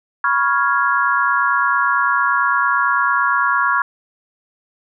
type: chord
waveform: sine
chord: C# dominant seventh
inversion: third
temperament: equal with one note detuned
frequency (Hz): 979.8 / 1108.7 / 1396.9 / 1661.2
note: B5 / C#6 / E#6 / G#6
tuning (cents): -14 / 0 / 0 / 0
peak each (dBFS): -22 / -18 / -18 / -20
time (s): 0.24-3.82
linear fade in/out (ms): 2
effects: none